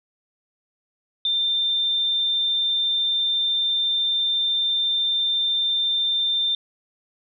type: tone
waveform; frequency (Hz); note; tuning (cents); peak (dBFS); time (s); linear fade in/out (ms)
sine; 3586; A7; +32; -19; 1.25-6.55; 2
effects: none